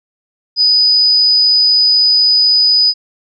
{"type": "tone", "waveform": "sine", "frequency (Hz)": 4978, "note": "D#8", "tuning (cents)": 0, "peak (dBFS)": -7, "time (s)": [0.56, 2.94], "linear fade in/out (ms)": 50, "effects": []}